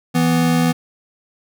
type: tone pair together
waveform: square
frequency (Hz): 164.81 / 247.7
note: E3 / B3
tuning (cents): 0 / +5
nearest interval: perfect fifth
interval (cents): 705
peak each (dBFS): -17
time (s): 0.14-0.73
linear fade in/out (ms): 20
effects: none